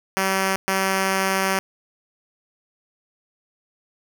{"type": "tone bursts at uneven times", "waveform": "5% pulse", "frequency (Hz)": 191.9, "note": "G3", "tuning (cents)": -37, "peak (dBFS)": -8, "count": 2, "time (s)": [[0.17, 0.56], [0.68, 1.59]], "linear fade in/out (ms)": 0, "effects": []}